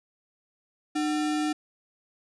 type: tone with sample-and-hold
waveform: sine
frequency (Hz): 303.1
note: D#4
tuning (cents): -45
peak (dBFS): -24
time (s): 0.95-1.53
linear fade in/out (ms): 10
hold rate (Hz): 1050
effects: resampled to 22050 Hz